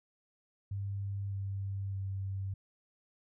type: tone with pitch steps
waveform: sine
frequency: 99.3 / 98.1 / 96.92 Hz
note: G2 / G2 / G2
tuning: +23 / +2 / -19 cents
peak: -34 dBFS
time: 0.71-2.54 s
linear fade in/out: 5 ms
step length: 610 ms
effects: none